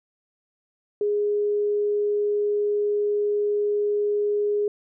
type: tone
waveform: sine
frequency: 413.9 Hz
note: G#4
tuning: 6 cents flat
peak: -20 dBFS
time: 1.01-4.68 s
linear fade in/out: 2 ms
effects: none